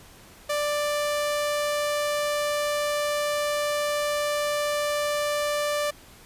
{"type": "tone", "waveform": "sawtooth", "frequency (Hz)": 589, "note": "D5", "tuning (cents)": 5, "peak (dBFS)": -20, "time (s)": [0.49, 5.91], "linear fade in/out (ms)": 10, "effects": ["pink hiss -50 dBFS RMS until 6.25 s", "resampled to 32000 Hz"]}